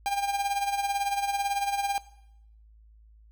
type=tone with tremolo; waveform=45% pulse; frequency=801 Hz; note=G5; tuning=37 cents sharp; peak=-24 dBFS; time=0.06-1.98 s; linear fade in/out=0 ms; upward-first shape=sine; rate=18 Hz; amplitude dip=65%; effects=noise-tail reverb RT60 0.8 s tail -18 dB re dry + added 54 Hz sine -52 dBFS peak until 3.31 s